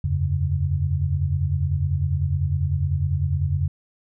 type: tone cluster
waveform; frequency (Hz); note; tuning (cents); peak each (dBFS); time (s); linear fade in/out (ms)
sine; 82.9 / 92.9 / 138.8; E2 / F#2 / C#3; +10 / +7 / +3; -24; 0.04-3.68; 5
effects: none